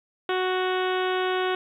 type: harmonic tone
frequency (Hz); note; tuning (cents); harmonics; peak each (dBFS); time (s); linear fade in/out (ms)
370; F#4; 0; 1 / 2 / 3 / 4 / 5 / 6 / 7 / 8 / 9 / 10; -25 / -30 / -32 / -32 / -37 / -40 / -40 / -38 / -39 / -42; 0.29-1.55; 2
effects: 10-bit